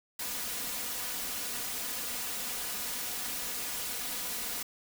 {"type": "noise with comb filter", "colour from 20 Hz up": "white", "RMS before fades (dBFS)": -36, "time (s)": [0.19, 4.63], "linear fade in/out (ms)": 5, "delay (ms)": 4.1, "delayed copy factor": 0.6, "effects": []}